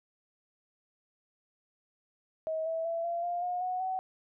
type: tone with pitch steps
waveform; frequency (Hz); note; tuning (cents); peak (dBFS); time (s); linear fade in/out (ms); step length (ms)
sine; 637 / 652.3 / 667.9 / 683.9 / 700.3 / 717.1 / 734.3 / 751.9; D#5 / E5 / E5 / F5 / F5 / F5 / F#5 / F#5; +41 / -18 / +23 / -36 / +5 / +46 / -13 / +28; -30; 2.47-3.99; 0; 190
effects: none